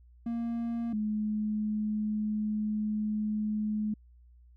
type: tone pair in turn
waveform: triangle / sine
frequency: 233.1 / 212.8 Hz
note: A#3 / G#3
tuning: 0 / +42 cents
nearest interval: major second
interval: 158 cents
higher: first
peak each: -28 dBFS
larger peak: neither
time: 0.26-0.93 / 0.93-3.94 s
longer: second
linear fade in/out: 5 ms
effects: added 60 Hz sine -54 dBFS peak until 4.56 s